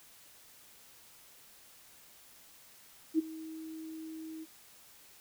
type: tone with ADSR envelope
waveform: sine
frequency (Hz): 318.8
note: D#4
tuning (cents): +42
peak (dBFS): -22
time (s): 3.14-4.46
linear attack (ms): 47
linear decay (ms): 18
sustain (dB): -19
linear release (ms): 34
effects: white hiss -58 dBFS RMS until 5.2 s